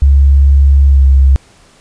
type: tone with pitch glide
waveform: sine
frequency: 69.3 to 67.4 Hz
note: C#2 to C#2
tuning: 0 to -48 cents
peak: -3 dBFS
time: 0.02-1.36 s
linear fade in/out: 0 ms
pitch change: -48 cents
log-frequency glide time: 0.88-1.03 s
effects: pink hiss -45 dBFS RMS until 1.8 s + resampled to 22050 Hz